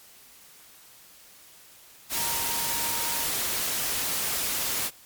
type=tone in noise; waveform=sine; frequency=932 Hz; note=A#5; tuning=1 cent flat; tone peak=-36 dBFS; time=2.14-3.27 s; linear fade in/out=50 ms; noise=white; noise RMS=-28 dBFS; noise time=2.09-4.91 s; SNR=-11 dB; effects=white hiss -52 dBFS RMS until 5.05 s + MP3 96 kbps